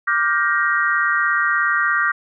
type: chord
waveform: sine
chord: G minor seventh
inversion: second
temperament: just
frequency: 1176 / 1411.2 / 1568 / 1881.6 Hz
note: D6 / F6 / G6 / Bb6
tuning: +2 / +18 / 0 / +16 cents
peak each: -21 / -21 / -21 / -21 dBFS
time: 0.07-2.12 s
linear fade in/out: 10 ms
effects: none